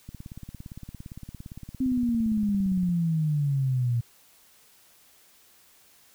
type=click train; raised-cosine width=5 ms; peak=-27 dBFS; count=50; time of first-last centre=0.09-2.89 s; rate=17.5 Hz
type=exponential sweep; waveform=sine; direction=down; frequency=263.7 to 116.54 Hz; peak=-22 dBFS; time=1.8-4.01 s; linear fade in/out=10 ms
effects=white hiss -58 dBFS RMS until 6.14 s